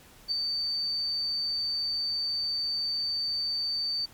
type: tone with ADSR envelope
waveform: sine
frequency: 4577 Hz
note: D8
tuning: 45 cents flat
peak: -23 dBFS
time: 0.28-4.06 s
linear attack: 36 ms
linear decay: 5 ms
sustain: -4 dB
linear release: 12 ms
effects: pink hiss -54 dBFS RMS until 4.13 s + MP3 96 kbps